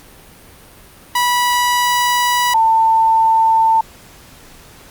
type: tone pair in turn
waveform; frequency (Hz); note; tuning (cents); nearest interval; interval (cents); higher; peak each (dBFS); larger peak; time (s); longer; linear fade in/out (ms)
sawtooth / sine; 978 / 895; B5 / A5; -17 / +29; major second; 154; first; -9; neither; 1.15-2.54 / 2.54-3.81; first; 5
effects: pink hiss -42 dBFS RMS until 4.9 s + Opus 48 kbps